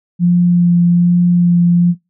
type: tone with vibrato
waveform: sine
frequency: 174.61 Hz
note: F3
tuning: in tune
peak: -7 dBFS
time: 0.19-1.95 s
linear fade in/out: 50 ms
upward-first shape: sine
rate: 1.2 Hz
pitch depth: 12 cents each way
effects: noise-tail reverb RT60 0.2 s tail -21 dB re dry